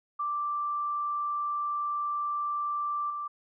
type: tone with level steps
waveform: sine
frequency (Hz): 1174.7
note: D6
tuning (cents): 0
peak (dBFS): -28 / -32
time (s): 0.19-3.28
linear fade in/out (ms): 10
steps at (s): 3.1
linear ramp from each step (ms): 2
effects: none